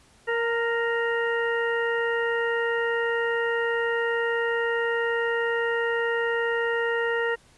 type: harmonic tone with a mistuned harmonic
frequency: 466.2 Hz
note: A#4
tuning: in tune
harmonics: 1 / 2 / 3 / 4 / 6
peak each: -25 / -33 / -32 / -28 / -40 dBFS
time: 0.27-7.36 s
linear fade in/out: 20 ms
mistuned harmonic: 2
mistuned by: -24 cents
effects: pink hiss -57 dBFS RMS until 7.57 s + resampled to 24000 Hz